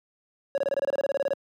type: tone bursts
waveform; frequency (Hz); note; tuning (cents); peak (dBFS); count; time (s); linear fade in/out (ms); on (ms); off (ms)
triangle; 556; C#5; +5; -20; 15; 0.55-1.334; 0; 28; 26
effects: high-pass 200 Hz 12 dB/octave